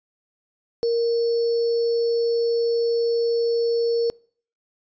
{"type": "tone with sample-and-hold", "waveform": "sine", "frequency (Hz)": 466.2, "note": "A#4", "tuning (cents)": 0, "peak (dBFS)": -18, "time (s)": [0.83, 4.1], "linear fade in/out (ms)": 0, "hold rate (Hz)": 4900, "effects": ["noise-tail reverb RT60 0.5 s tail -26 dB re dry", "resampled to 16000 Hz"]}